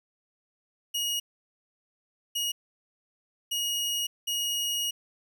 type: tone bursts at uneven times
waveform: sawtooth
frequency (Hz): 2882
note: F#7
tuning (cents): -46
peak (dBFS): -24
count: 4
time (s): 0.94-1.2 / 2.35-2.52 / 3.51-4.07 / 4.27-4.91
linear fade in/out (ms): 10
effects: none